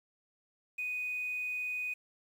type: tone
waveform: triangle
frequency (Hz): 2489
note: D#7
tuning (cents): 0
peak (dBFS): -30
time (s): 0.78-1.94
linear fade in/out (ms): 10
effects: tanh soft clip ceiling -31 dBFS + 10-bit